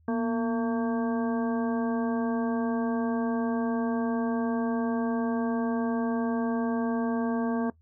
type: harmonic tone with a mistuned harmonic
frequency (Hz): 226.9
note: A#3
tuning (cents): -47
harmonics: 1 / 2 / 3 / 4 / 5 / 7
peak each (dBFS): -26 / -32 / -36 / -38 / -40 / -43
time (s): 0.08-7.7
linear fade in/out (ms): 2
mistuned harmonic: 1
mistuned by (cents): +73
effects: noise-tail reverb RT60 0.1 s tail -19 dB re dry + added 81 Hz sine -58 dBFS peak until 7.81 s